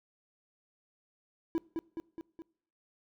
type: tone with echo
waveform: triangle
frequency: 329.1 Hz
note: E4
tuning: 3 cents flat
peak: -25 dBFS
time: 1.55-1.58 s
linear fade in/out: 0 ms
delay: 210 ms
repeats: 4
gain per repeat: -4 dB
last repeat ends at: 2.42 s
effects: noise-tail reverb RT60 0.6 s tail -24 dB re dry